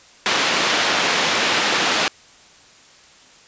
white band-pass noise, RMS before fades -19 dBFS, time 0.26-2.08 s, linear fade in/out 0 ms, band 220 to 3500 Hz, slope 12 dB/octave, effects white hiss -48 dBFS RMS until 3.47 s + resampled to 16000 Hz

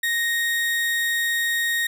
35% pulse tone, 1864.7 Hz, A#6, in tune, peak -19 dBFS, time 0.03-1.87 s, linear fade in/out 5 ms, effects none

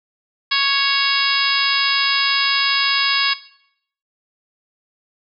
harmonic tone, 554.4 Hz, C#5, in tune, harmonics 2 / 3 / 4 / 5 / 6 / 7 / 8 / 9, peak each -23 / -23 / -23 / -23 / -23 / -23 / -23 / -23 dBFS, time 0.51-3.34 s, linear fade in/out 10 ms, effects noise-tail reverb RT60 0.7 s tail -17 dB re dry

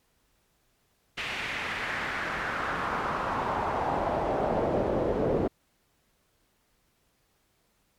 brown noise with band-pass filter sweep, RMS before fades -29 dBFS, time 1.17-5.48 s, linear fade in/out 10 ms, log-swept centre 2600 to 430 Hz, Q 2.1, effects pink hiss -70 dBFS RMS until 7.98 s + MP3 96 kbps

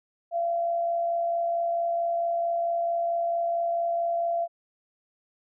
sine tone with amplitude modulation, 682 Hz, F5, 41 cents flat, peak -22 dBFS, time 0.31-4.48 s, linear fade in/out 50 ms, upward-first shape sine, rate 64.5 Hz, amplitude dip 35%, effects none

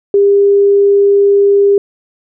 sine tone, 401.3 Hz, G4, 41 cents sharp, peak -5 dBFS, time 0.14-1.78 s, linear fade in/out 2 ms, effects none

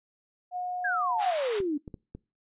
sine tone, 723 Hz, F#5, 40 cents flat, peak -30 dBFS, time 0.51-1.35 s, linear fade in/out 50 ms
sine exponential sweep, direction down, 1686 to 280 Hz, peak -26 dBFS, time 0.84-1.78 s, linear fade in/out 10 ms
pink high-pass noise, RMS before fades -36 dBFS, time 1.18-1.62 s, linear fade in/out 50 ms, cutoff 850 Hz, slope 24 dB/octave
clicks, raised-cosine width 3 ms, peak -27 dBFS, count 4, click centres 1.603 / 1.878 / 1.942 / 2.15 s
effects noise-tail reverb RT60 0.3 s tail -24 dB re dry + resampled to 8000 Hz

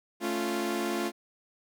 sawtooth chord, A augmented, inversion none, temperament equal with one note detuned, 220 / 277.2 / 348.2 Hz, A3 / C#4 / E#4, 0 / 0 / -5 cents, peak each -30 / -32 / -27 dBFS, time 0.2-1.12 s, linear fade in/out 50 ms, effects none

